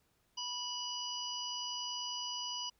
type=harmonic tone; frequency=981 Hz; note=B5; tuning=12 cents flat; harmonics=1 / 3 / 5 / 6; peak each=-45 / -41 / -42 / -46 dBFS; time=0.37-2.7 s; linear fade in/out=10 ms; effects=pink hiss -75 dBFS RMS until 2.79 s